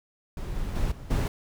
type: noise with level steps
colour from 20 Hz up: brown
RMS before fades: -33 / -31 / -26 / -40 / -23 dBFS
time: 0.37-1.28 s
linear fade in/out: 2 ms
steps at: 0.55 / 0.75 / 0.91 / 1.1 s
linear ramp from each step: 10 ms
effects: none